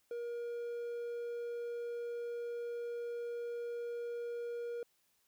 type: tone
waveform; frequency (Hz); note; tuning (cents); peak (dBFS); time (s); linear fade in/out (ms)
triangle; 474.2; A#4; +30; -36; 0.11-4.83; 2
effects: white hiss -75 dBFS RMS until 5.27 s